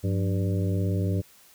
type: harmonic tone with a mistuned harmonic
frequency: 98 Hz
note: G2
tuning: in tune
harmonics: 1 / 2 / 3 / 4 / 5 / 6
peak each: -24 / -30 / -34 / -36 / -38 / -40 dBFS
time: 0.03-1.22 s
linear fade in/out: 20 ms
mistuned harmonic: 2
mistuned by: -140 cents
effects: white hiss -55 dBFS RMS until 1.54 s